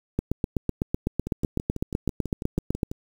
two click trains, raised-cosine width 3 ms, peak -10 / -18 dBFS, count 22 / 11, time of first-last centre 0.19-2.832 / 1.27-2.915 s, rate 7.95 / 6.08 Hz, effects 7-bit

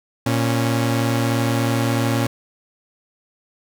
sawtooth tone pair together, 116.54 / 276 Hz, A#2 / C#4, 0 / -7 cents, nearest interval octave + minor third, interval 1493 cents, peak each -15 / -18 dBFS, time 0.26-2.27 s, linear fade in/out 5 ms, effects none

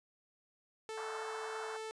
sawtooth tone, 440 Hz, A4, in tune, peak -37 dBFS, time 0.89-1.91 s, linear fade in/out 0 ms
white band-pass noise, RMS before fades -46 dBFS, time 0.97-1.77 s, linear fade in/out 5 ms, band 650 to 1600 Hz, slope 48 dB/octave
effects resampled to 22050 Hz

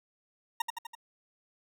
40% pulse tone with echo, 930 Hz, A#5, 4 cents flat, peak -26 dBFS, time 0.6-0.62 s, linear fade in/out 5 ms, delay 83 ms, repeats 4, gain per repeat -4 dB, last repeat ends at 0.952 s, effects none

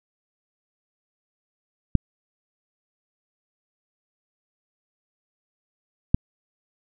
clicks, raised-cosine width 5 ms, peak -3 dBFS, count 2, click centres 1.953 / 6.145 s, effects none

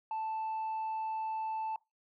sine tone, 880 Hz, A5, in tune, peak -31 dBFS, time 0.11-1.76 s, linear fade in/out 2 ms, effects noise-tail reverb RT60 0.2 s tail -23 dB re dry + tanh soft clip ceiling -32 dBFS

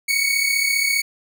sawtooth tone pair together, 2210 / 2245 Hz, C#7 / C#7, -6 / +21 cents, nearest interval unison, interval 27 cents, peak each -17 dBFS, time 0.08-1.02 s, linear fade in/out 10 ms, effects none

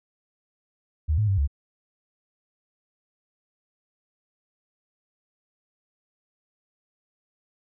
sine tone with pitch steps, 77.3 / 106.7 / 97.7 / 70.7 Hz, D#2 / G#2 / G2 / C#2, -11 / +47 / -5 / +35 cents, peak -19 dBFS, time 1.08-1.476 s, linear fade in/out 20 ms, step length 99 ms, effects none

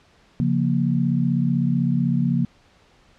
sine chord, Bb minor, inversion first, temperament equal with one note detuned, 138.59 / 174.61 / 234.4 Hz, Db3 / F3 / Bb3, 0 / 0 / +10 cents, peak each -22 dBFS, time 0.4-2.45 s, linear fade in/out 0 ms, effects pink hiss -56 dBFS RMS until 3.18 s + low-pass 5000 Hz 12 dB/octave

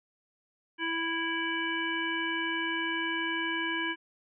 harmonic tone, 329.6 Hz, E4, in tune, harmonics 1 / 3 / 5 / 7 / 9, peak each -35 / -37 / -33 / -36 / -37 dBFS, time 0.78-3.96 s, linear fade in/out 50 ms, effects none

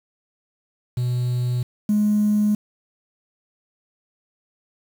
triangle tone pair in turn, 123.47 / 209.6 Hz, B2 / G#3, 0 / +16 cents, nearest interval major sixth, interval 916 cents, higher second, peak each -17 / -12 dBFS, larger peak second, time 0.97-1.63 / 1.89-2.55 s, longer neither, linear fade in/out 5 ms, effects tanh soft clip ceiling -13 dBFS + 7-bit

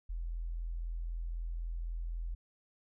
sine tone, 41.95 Hz, E1, 31 cents sharp, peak -35 dBFS, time 0.09-2.35 s, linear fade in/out 10 ms, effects none

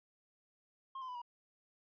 triangle tone with pitch steps, 1067 / 1030.7 / 995.5 / 961.6 Hz, C6 / C6 / B5 / B5, +34 / -26 / +14 / -46 cents, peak -40 dBFS, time 0.95-1.218 s, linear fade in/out 5 ms, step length 67 ms, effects resampled to 11025 Hz

